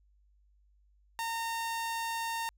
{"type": "tone", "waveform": "sawtooth", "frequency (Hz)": 916, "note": "A#5", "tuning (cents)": -31, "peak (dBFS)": -29, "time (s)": [1.19, 2.49], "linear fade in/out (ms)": 0, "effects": ["added 50 Hz sine -63 dBFS peak until 2.57 s"]}